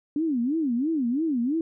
sine tone with vibrato, 277.1 Hz, C#4, 1 cent flat, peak -22 dBFS, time 0.16-1.61 s, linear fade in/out 2 ms, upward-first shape sine, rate 3 Hz, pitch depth 300 cents each way, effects none

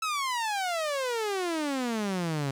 sawtooth exponential sweep, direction down, 1318.5 to 133.7 Hz, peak -24 dBFS, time 0.02-2.51 s, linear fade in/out 5 ms, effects low-pass 10000 Hz 12 dB/octave + 9-bit

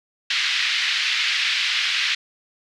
pink band-pass noise, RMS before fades -22 dBFS, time 0.3-2.15 s, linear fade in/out 5 ms, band 1900 to 4400 Hz, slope 24 dB/octave, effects none

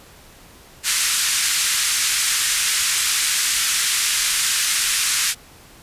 white band-pass noise, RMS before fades -20 dBFS, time 0.83-5.35 s, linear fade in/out 50 ms, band 1400 to 10000 Hz, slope 24 dB/octave, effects pink hiss -46 dBFS RMS until 5.82 s + resampled to 32000 Hz

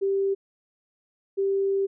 sine tone pair in turn, 392 / 392 Hz, G4 / G4, 0 / 0 cents, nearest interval unison, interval 0 cents, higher neither, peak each -21 dBFS, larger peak neither, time 0.01-0.35 / 1.37-1.87 s, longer second, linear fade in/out 20 ms, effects none

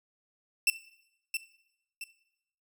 sawtooth tone with echo, 2680 Hz, E7, 28 cents sharp, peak -18 dBFS, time 0.67-0.7 s, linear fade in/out 2 ms, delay 670 ms, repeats 2, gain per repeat -8 dB, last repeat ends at 2.04 s, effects noise-tail reverb RT60 0.8 s tail -17 dB re dry

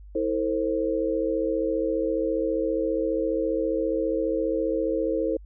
sine tone cluster, 324.6 / 453.2 / 528 Hz, E4 / A#4 / C5, -27 / -49 / +16 cents, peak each -27 dBFS, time 0.15-5.37 s, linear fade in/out 5 ms, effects added 50 Hz sine -42 dBFS peak until 5.45 s

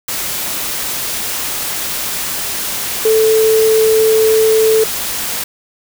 sine tone in noise, 440 Hz, A4, in tune, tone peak -8 dBFS, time 3.05-4.84 s, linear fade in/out 5 ms, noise white, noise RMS -20 dBFS, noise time 0.08-5.44 s, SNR +9 dB, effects none

